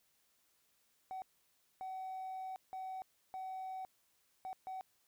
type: tone bursts at uneven times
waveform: triangle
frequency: 755 Hz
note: F#5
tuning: 35 cents sharp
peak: -38 dBFS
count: 6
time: 1.11-1.22 / 1.81-2.56 / 2.73-3.02 / 3.34-3.85 / 4.45-4.53 / 4.67-4.81 s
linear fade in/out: 0 ms
effects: tanh soft clip ceiling -37 dBFS + white hiss -75 dBFS RMS until 5.07 s